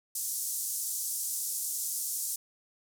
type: band-pass noise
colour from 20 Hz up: white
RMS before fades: -34 dBFS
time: 0.15-2.36 s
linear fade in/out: 5 ms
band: 6100 to 13000 Hz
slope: 24 dB/octave
effects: none